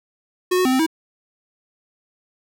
square tone with pitch steps, 364.2 / 367.7 / 257.3 / 260.6 / 321.8 Hz, F#4 / F#4 / C4 / C4 / E4, -27 / -11 / -29 / -7 / -42 cents, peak -16 dBFS, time 0.51-0.865 s, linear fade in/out 10 ms, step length 71 ms, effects none

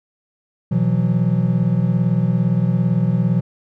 triangle chord, B suspended fourth, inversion none, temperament equal with one note detuned, 123.47 / 164.81 / 182.45 Hz, B2 / E3 / F#3, 0 / 0 / -24 cents, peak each -17 dBFS, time 0.71-3.41 s, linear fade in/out 10 ms, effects none

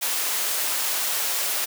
white high-pass noise, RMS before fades -25 dBFS, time 0.01-1.66 s, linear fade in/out 20 ms, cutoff 460 Hz, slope 12 dB/octave, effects none

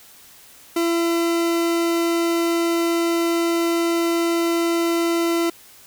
40% pulse tone, 337.2 Hz, E4, 39 cents sharp, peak -17 dBFS, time 0.76-5.5 s, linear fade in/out 5 ms, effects white hiss -47 dBFS RMS until 5.86 s

